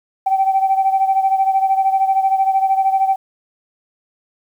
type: beating tone pair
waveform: sine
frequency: 770 / 783 Hz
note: G5 / G5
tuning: -31 / -2 cents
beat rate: 13 Hz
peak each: -13 / -18 dBFS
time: 0.26-3.16 s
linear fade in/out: 10 ms
effects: tanh soft clip ceiling -6 dBFS + 8-bit